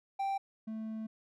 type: tone pair in turn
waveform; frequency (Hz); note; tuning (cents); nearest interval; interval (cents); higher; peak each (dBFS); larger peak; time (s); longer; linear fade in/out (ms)
triangle; 784 / 220; G5 / A3; 0 / 0; octave + minor seventh; 2200; first; -29 / -35; first; 0.19-0.38 / 0.67-1.07; second; 10
effects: none